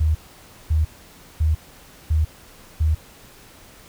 sine tone bursts, 78 Hz, D#2, 5 cents sharp, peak -15 dBFS, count 5, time 0-2.95 s, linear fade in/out 10 ms, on 150 ms, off 550 ms, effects pink hiss -47 dBFS RMS until 3.88 s

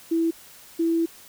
sine tone pair in turn, 330 / 331.4 Hz, E4 / E4, +2 / +9 cents, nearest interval unison, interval 7 cents, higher second, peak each -19 dBFS, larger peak neither, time 0.11-0.31 / 0.79-1.06 s, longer second, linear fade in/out 10 ms, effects white hiss -48 dBFS RMS until 1.28 s

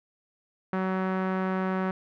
sawtooth tone with low-pass filter, 187.9 Hz, F#3, 27 cents sharp, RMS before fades -28 dBFS, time 0.73-1.91 s, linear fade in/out 2 ms, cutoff 1500 Hz, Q 1.7, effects none

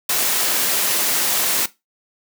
white noise, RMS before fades -19 dBFS, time 0.09-1.66 s, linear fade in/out 5 ms, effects noise-tail reverb RT60 0.2 s tail -17 dB re dry + high-pass 200 Hz 12 dB/octave

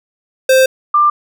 square / sine tone pair in turn, 523.3 / 1189.1 Hz, C5 / D6, 0 / +21 cents, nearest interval octave + major second, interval 1421 cents, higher second, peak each -7 dBFS, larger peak neither, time 0.49-0.66 / 0.94-1.1 s, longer first, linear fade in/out 5 ms, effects none

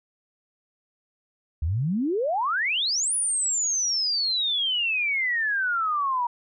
sine exponential two-way sweep, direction up then down, 70.8 to 9956 to 942 Hz, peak -22 dBFS, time 1.62-6.27 s, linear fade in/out 5 ms, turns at 3.14 s, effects none

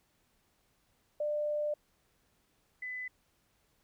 sine tone pair in turn, 596 / 2005 Hz, D5 / B6, +25 / +26 cents, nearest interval octave + major sixth, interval 2101 cents, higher second, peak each -30 / -37 dBFS, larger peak first, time 1.2-1.74 / 2.82-3.08 s, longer first, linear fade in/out 5 ms, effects pink hiss -73 dBFS RMS until 3.83 s

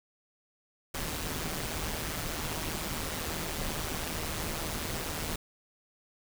pink noise with amplitude modulation, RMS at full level -32 dBFS, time 0.94-5.36 s, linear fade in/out 5 ms, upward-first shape sine, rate 157 Hz, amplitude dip 65%, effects none

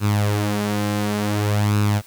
sawtooth tone with flanger, 103.83 Hz, G#2, in tune, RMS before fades -20 dBFS, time 0-2.02 s, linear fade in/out 50 ms, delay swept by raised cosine 0.76 to 5.86 ms, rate 0.56 Hz, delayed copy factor +0.6, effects white hiss -48 dBFS RMS until 2.06 s

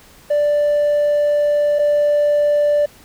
triangle tone pair in turn, 587.3 / 587.3 Hz, D5 / D5, 0 / 0 cents, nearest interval unison, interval 0 cents, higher neither, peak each -10 / -9 dBFS, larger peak second, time 0.3-1.79 / 1.79-2.86 s, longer first, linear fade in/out 10 ms, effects tanh soft clip ceiling -8 dBFS + pink hiss -46 dBFS RMS until 3.04 s

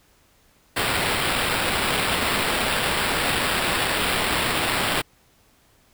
violet noise with sample-and-hold, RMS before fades -23 dBFS, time 0.76-5.02 s, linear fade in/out 10 ms, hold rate 6300 Hz, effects pink hiss -59 dBFS RMS until 5.93 s

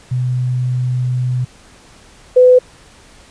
sine tone pair in turn, 125.7 / 502.8 Hz, B2 / B4, +31 / +31 cents, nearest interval 2 octaves, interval 2400 cents, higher second, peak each -14 / -4 dBFS, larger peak second, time 0.11-1.45 / 2.36-2.59 s, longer first, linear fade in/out 10 ms, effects pink hiss -44 dBFS RMS until 3.3 s + resampled to 22050 Hz

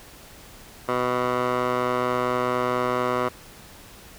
15% pulse tone with band-pass filter, 124.4 Hz, B2, 13 cents sharp, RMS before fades -24 dBFS, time 0.88-3.29 s, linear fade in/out 10 ms, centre 920 Hz, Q 1.7, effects pink hiss -46 dBFS RMS until 4.18 s

